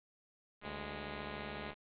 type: tone pair together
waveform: 5% pulse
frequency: 73.99 / 206.8 Hz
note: D2 / G#3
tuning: +13 / -7 cents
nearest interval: octave + tritone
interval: 1780 cents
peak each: -34 / -33 dBFS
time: 0.61-1.75 s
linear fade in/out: 50 ms
effects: resampled to 8000 Hz + 9-bit